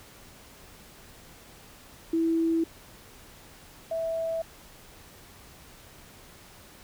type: tone pair in turn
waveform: sine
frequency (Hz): 328.5 / 655.4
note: E4 / E5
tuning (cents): -6 / -10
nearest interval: octave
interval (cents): 1196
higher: second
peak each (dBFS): -22 / -27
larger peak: first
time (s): 2.13-2.64 / 3.91-4.42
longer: neither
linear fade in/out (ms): 5
effects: pink hiss -51 dBFS RMS until 6.83 s